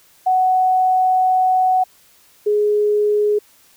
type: tone pair in turn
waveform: sine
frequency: 744 / 417.6 Hz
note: F#5 / G#4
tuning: +9 / +10 cents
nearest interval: minor seventh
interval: 999 cents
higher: first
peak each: -12 / -13 dBFS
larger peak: first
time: 0.26-1.84 / 2.46-3.39 s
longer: first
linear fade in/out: 10 ms
effects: white hiss -52 dBFS RMS until 3.76 s